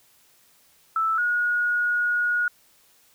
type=tone pair in turn; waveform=sine; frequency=1318.5 / 1446.5 Hz; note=E6 / F#6; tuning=0 / -40 cents; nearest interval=major second; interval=160 cents; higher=second; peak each=-20 dBFS; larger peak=neither; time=0.96-1.18 / 1.18-2.48 s; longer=second; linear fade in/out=2 ms; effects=white hiss -59 dBFS RMS until 3.14 s